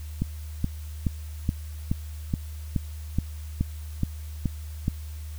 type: click train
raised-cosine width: 5 ms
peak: -11 dBFS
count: 12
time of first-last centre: 0.22-4.881 s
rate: 2.36 Hz
effects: added 76 Hz sine -34 dBFS peak until 5.38 s + white hiss -51 dBFS RMS until 5.38 s